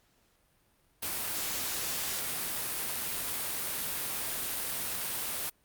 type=noise; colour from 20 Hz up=white; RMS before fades=-34 dBFS; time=1.02-5.5 s; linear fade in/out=10 ms; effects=pink hiss -69 dBFS RMS until 5.64 s + Opus 48 kbps